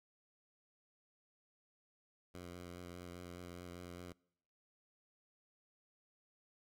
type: tone with vibrato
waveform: 10% pulse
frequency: 88.3 Hz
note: F2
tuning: 20 cents sharp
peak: -40 dBFS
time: 2.34-4.13 s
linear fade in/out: 10 ms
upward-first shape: sine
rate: 4.9 Hz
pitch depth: 23 cents each way
effects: noise-tail reverb RT60 0.8 s tail -26 dB re dry